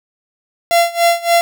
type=tone with tremolo; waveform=45% pulse; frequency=684 Hz; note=F5; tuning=36 cents flat; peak=-8 dBFS; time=0.71-1.41 s; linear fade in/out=0 ms; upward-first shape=sine; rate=3.5 Hz; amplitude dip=90%; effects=none